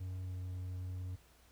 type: tone with pitch glide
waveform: triangle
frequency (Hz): 92.5 to 91.54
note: F#2 to F#2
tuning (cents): 0 to -18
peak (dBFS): -37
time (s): 0-1.16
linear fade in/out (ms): 10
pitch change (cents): -18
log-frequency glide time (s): 0.23-0.34
effects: added 60 Hz sine -65 dBFS peak until 1.51 s + pink hiss -66 dBFS RMS until 1.51 s